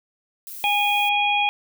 violet noise, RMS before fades -36 dBFS, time 0.47-1.09 s, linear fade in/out 0 ms
harmonic tone, 822 Hz, G#5, 18 cents flat, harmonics 1 / 3 / 4, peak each -21 / -21 / -26 dBFS, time 0.64-1.49 s, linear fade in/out 0 ms
effects none

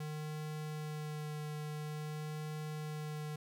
square tone with vibrato, 152.1 Hz, D#3, 39 cents flat, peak -40 dBFS, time 0-3.36 s, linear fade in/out 5 ms, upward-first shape sine, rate 0.49 Hz, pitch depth 12 cents each way, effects none

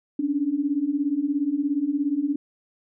sine beating tone pair, 275.4 / 292.4 Hz, C#4 / D4, -11 / -7 cents, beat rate 17 Hz, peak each -26 / -23 dBFS, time 0.19-2.36 s, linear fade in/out 5 ms, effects none

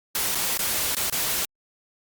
white noise with dropouts, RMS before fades -25 dBFS, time 0.15-1.45 s, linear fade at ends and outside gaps 1 ms, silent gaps 0.349-0.354 / 0.574-0.591 / 0.949-0.967 / 1.099-1.124 s, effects Opus 48 kbps

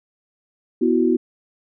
sine chord, B suspended fourth, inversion none, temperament just, 246.9 / 329.3 / 370.4 Hz, B3 / E4 / F#4, 0 / -2 / +2 cents, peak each -19 dBFS, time 0.81-1.17 s, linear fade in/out 10 ms, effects none

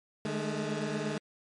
20% pulse tone cluster, 151.3 / 207.9 / 216.4 Hz, D#3 / G#3 / A3, -48 / +2 / -29 cents, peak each -31 dBFS, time 0.25-1.18 s, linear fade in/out 2 ms, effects low-pass 8000 Hz 12 dB/octave + MP3 48 kbps

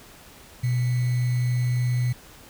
sine tone with sample-and-hold, 123.47 Hz, B2, in tune, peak -20 dBFS, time 0.63-2.13 s, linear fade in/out 10 ms, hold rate 2100 Hz, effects pink hiss -48 dBFS RMS until 2.49 s

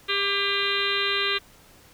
harmonic tone with a mistuned harmonic, 400 Hz, G4, 35 cents sharp, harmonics 1 / 3 / 4 / 5 / 6 / 7 / 8 / 9 / 10, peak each -31 / -31 / -31 / -31 / -31 / -31 / -31 / -31 / -31 dBFS, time 0.08-1.39 s, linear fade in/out 20 ms, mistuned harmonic 3, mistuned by -28 cents, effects pink hiss -53 dBFS RMS until 1.93 s

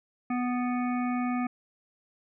harmonic tone with a mistuned harmonic, 246.9 Hz, B3, in tune, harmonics 1 / 3 / 5 / 7 / 9 / 10, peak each -27 / -35 / -37 / -46 / -42 / -48 dBFS, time 0.3-1.47 s, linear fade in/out 5 ms, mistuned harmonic 7, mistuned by +17 cents, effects none

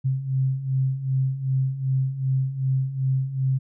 sine beating tone pair, 130.81 / 133.41 Hz, C3 / C3, 0 / +34 cents, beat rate 2.6 Hz, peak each -27 / -22 dBFS, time 0.04-3.59 s, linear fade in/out 20 ms, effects none

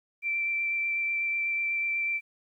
sine tone with vibrato, 2344 Hz, D7, 4 cents flat, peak -26 dBFS, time 0.22-2.21 s, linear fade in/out 50 ms, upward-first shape sine, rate 8.1 Hz, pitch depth 10 cents each way, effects 11-bit

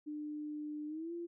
sine tone with pitch glide, 299.8 to 342.4 Hz, D4 to F4, +36 to -34 cents, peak -39 dBFS, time 0.06-1.27 s, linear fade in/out 20 ms, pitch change +230 cents, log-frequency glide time 0.87-1.13 s, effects none

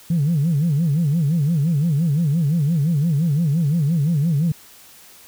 sine tone with vibrato, 155.3 Hz, D#3, 3 cents flat, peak -14 dBFS, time 0.1-4.52 s, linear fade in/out 5 ms, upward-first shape sine, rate 5.8 Hz, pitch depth 200 cents each way, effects tanh soft clip ceiling -12 dBFS + white hiss -46 dBFS RMS until 5.27 s

